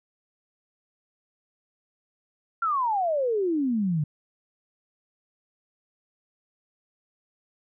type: exponential sweep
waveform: sine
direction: down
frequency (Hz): 1396.9 to 143.5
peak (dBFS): -22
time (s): 2.62-4.04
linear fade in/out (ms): 5
effects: none